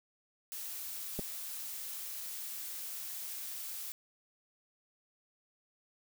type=noise; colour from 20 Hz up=blue; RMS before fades=-42 dBFS; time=0.52-3.92 s; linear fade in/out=0 ms
type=clicks; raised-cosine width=2 ms; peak=-25 dBFS; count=2; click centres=1.19 / 1.195 s
effects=none